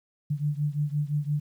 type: beating tone pair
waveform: sine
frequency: 145.4 / 151.2 Hz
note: D3 / D#3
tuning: -17 / -49 cents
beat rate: 5.8 Hz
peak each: -27 / -29 dBFS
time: 0.3-1.4 s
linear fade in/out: 10 ms
effects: 10-bit